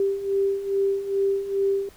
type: beating tone pair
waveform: sine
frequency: 392 / 394.4 Hz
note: G4 / G4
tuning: 0 / +11 cents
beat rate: 2.4 Hz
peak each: -27 / -22 dBFS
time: 0-1.89 s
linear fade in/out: 2 ms
effects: pink hiss -52 dBFS RMS until 1.96 s